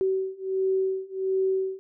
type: beating tone pair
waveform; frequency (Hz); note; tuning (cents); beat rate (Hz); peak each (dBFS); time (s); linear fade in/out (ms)
sine; 380 / 381.4; F#4 / G4; +46 / -47; 1.4; -27 / -26; 0.01-1.79; 0
effects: none